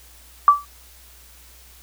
sine tone with exponential decay, 1159 Hz, D6, 23 cents flat, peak -4 dBFS, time 0.48-0.65 s, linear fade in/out 1 ms, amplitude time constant 36 ms, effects added 60 Hz sine -49 dBFS peak until 1.82 s + white hiss -49 dBFS RMS until 1.82 s

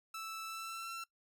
sawtooth tone with pitch glide, 1318.5 to 1349.3 Hz, E6 to E6, 0 to +40 cents, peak -38 dBFS, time 0.14-1.04 s, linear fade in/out 5 ms, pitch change +40 cents, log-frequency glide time 0.45-0.92 s, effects noise-tail reverb RT60 0.1 s tail -20 dB re dry

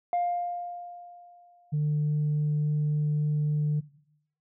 sine tone with exponential decay, 703 Hz, F5, 11 cents sharp, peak -21 dBFS, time 0.13-1.74 s, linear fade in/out 1 ms, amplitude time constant 350 ms
sine tone, 149.7 Hz, D3, 33 cents sharp, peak -22 dBFS, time 1.72-3.81 s, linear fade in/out 20 ms
effects noise-tail reverb RT60 0.7 s tail -18 dB re dry + tanh soft clip ceiling -21 dBFS

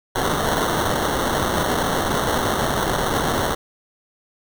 white noise with sample-and-hold, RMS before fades -21 dBFS, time 0.15-3.55 s, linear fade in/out 10 ms, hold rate 2450 Hz, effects none

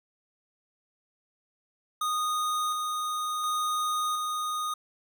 square tone with tremolo, 1236 Hz, D#6, 12 cents flat, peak -27 dBFS, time 2.01-4.74 s, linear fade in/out 5 ms, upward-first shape square, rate 0.7 Hz, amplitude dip 25%, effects none

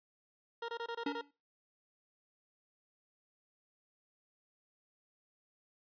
20% pulse tone bursts, 466.2 Hz, A#4, in tune, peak -33 dBFS, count 7, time 0.62-1.213 s, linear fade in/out 5 ms, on 65 ms, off 23 ms
square tone with exponential decay, 286.3 Hz, D4, 44 cents flat, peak -32 dBFS, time 1.06-1.31 s, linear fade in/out 5 ms, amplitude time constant 53 ms
effects noise-tail reverb RT60 0.3 s tail -25 dB re dry + resampled to 11025 Hz

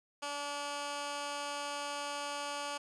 15% pulse tone with high-pass filter, 288 Hz, D4, 34 cents flat, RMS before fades -39 dBFS, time 0.22-2.78 s, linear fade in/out 10 ms, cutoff 720 Hz, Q 0.55, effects resampled to 22050 Hz

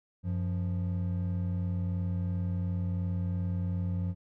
triangle tone pair together, 93.3 / 176.13 Hz, F#2 / F3, +15 / +15 cents, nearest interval major seventh, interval 1100 cents, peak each -28 / -32 dBFS, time 0.23-4.15 s, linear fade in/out 50 ms, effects none

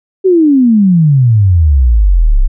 sine exponential sweep, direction down, 389.6 to 30.42 Hz, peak -4 dBFS, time 0.24-2.48 s, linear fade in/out 20 ms, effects none

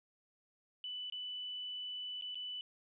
sine tone with dropouts, 2985 Hz, F#7, 15 cents sharp, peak -40 dBFS, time 0.84-2.61 s, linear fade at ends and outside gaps 1 ms, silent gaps 1.099-1.123 / 2.212-2.222 / 2.346-2.354 s, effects none

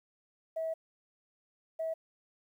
sine tone bursts at uneven times, 647 Hz, E5, 32 cents flat, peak -31 dBFS, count 2, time 0.56-0.74 / 1.79-1.94 s, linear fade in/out 10 ms, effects tanh soft clip ceiling -27 dBFS + 11-bit

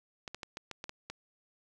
clicks, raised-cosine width 0.2 ms, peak -23 dBFS, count 8, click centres 0.278 / 0.346 / 0.432 / 0.571 / 0.713 / 0.841 / 0.894 / 1.1 s, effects none

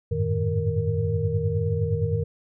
sine tone cluster, 90.3 / 100.7 / 109.5 / 154 / 465.2 Hz, F#2 / G2 / A2 / D#3 / A#4, -42 / +47 / -8 / -17 / -4 cents, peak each -28 dBFS, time 0.11-2.24 s, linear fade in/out 10 ms, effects none

